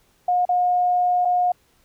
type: tone with dropouts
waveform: sine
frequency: 718 Hz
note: F5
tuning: 48 cents sharp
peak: -16 dBFS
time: 0.28-1.52 s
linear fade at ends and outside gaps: 5 ms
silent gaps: 0.453-0.49 / 1.25-1.253 s
effects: pink hiss -61 dBFS RMS until 1.84 s